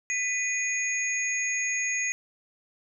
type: tone cluster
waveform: sine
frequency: 2000 / 2467 / 6620 Hz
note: B6 / D#7 / G#8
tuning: +21 / -15 / -6 cents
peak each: -30 dBFS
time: 0.1-2.12 s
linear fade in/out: 0 ms
effects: none